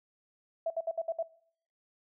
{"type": "tone bursts", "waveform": "sine", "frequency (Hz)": 659.3, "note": "E5", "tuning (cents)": 0, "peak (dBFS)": -28, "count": 6, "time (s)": [0.66, 1.228], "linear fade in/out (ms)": 5, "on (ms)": 43, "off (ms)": 62, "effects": ["noise-tail reverb RT60 0.6 s tail -21 dB re dry"]}